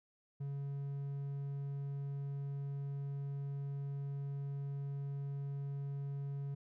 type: tone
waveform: triangle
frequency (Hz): 140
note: C#3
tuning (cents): +18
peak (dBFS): -36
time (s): 0.4-6.55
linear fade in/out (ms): 10
effects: none